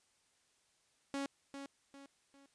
sawtooth tone with echo, 277.2 Hz, C#4, in tune, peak -33 dBFS, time 1.14-1.26 s, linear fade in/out 0 ms, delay 400 ms, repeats 3, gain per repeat -8 dB, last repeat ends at 2.46 s, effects white hiss -74 dBFS RMS until 2.54 s + resampled to 22050 Hz

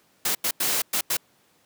white noise bursts at uneven times, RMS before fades -24 dBFS, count 5, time 0.25-0.35 / 0.44-0.51 / 0.6-0.82 / 0.93-1.01 / 1.1-1.17 s, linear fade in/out 5 ms, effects pink hiss -62 dBFS RMS until 1.65 s + high-pass 150 Hz 12 dB/octave

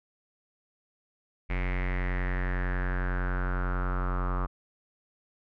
square tone with low-pass filter sweep, 45.47 Hz, F#1, 29 cents flat, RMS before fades -29 dBFS, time 1.49-4.47 s, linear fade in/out 20 ms, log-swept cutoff 2200 to 1200 Hz, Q 6.3, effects none

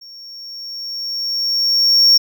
triangle tone with level ramp, 5510 Hz, F8, 24 cents flat, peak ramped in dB -35 to -5 dBFS, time 0.01-2.18 s, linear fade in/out 10 ms, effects none

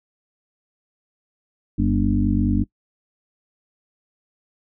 harmonic tone with a mistuned harmonic, 49 Hz, G1, in tune, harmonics 1 / 2 / 4 / 5 / 6, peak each -23 / -23 / -23 / -23 / -23 dBFS, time 1.78-2.64 s, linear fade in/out 10 ms, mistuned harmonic 4, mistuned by +32 cents, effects noise-tail reverb RT60 0.1 s tail -22 dB re dry

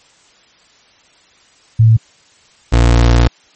sine / 30% pulse tone pair in turn, 112.1 / 58.77 Hz, A2 / A#1, +33 / +15 cents, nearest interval major seventh, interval 1118 cents, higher first, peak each -4 dBFS, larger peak neither, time 1.79-1.97 / 2.72-3.28 s, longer second, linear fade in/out 10 ms, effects white hiss -49 dBFS RMS until 3.55 s + MP3 32 kbps

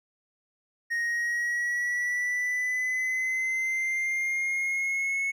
triangle linear sweep, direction up, 1864.7 to 2198 Hz, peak -24 dBFS, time 0.9-5.32 s, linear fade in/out 20 ms, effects none

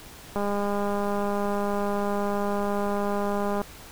click train, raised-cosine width 1 ms, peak -15 dBFS, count 662, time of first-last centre 0.36-3.616 s, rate 203 Hz, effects pink hiss -45 dBFS RMS until 3.91 s

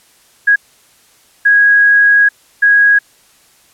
sine tone bursts at uneven times, 1652 Hz, G#6, 10 cents flat, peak -5 dBFS, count 3, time 0.47-0.56 / 1.45-2.29 / 2.62-2.99 s, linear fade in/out 10 ms, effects white hiss -49 dBFS RMS until 3.73 s + low-pass 12000 Hz 12 dB/octave

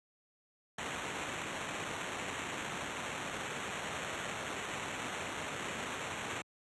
violet noise with sample-and-hold, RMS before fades -40 dBFS, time 0.78-6.42 s, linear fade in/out 5 ms, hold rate 4900 Hz, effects high-pass 80 Hz 12 dB/octave + resampled to 24000 Hz

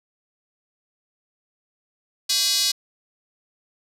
square tone with high-pass filter, 226.6 Hz, A#3, 49 cents flat, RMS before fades -21 dBFS, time 2.29-2.72 s, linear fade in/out 10 ms, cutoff 4400 Hz, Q 3.1, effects resampled to 32000 Hz + 7-bit

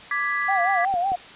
sine chord, G# diminished, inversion second, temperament equal with one note detuned, 1174.7 / 1667.9 / 1975.5 Hz, D6 / G#6 / B6, 0 / +7 / 0 cents, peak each -27 / -27 / -25 dBFS, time 0.11-0.85 s, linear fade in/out 2 ms
sine tone with vibrato, 740 Hz, F#5, in tune, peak -20 dBFS, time 0.48-1.16 s, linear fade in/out 10 ms, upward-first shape sine, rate 5.4 Hz, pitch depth 120 cents each way
clicks, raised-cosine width 2 ms, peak -24 / -23 dBFS, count 2, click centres 0.94 / 1.119 s
effects white hiss -42 dBFS RMS until 1.35 s + resampled to 8000 Hz

